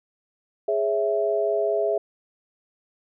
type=chord; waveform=sine; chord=C# minor; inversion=second; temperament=equal; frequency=415.3 / 554.4 / 659.3 Hz; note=G#4 / C#5 / E5; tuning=0 / 0 / 0 cents; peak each=-24 / -29 / -23 dBFS; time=0.68-1.98 s; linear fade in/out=5 ms; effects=none